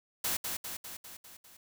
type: noise with echo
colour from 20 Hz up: white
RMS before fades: -32 dBFS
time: 0.24-0.37 s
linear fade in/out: 5 ms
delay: 200 ms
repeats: 6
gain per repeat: -4 dB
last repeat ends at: 1.57 s
effects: none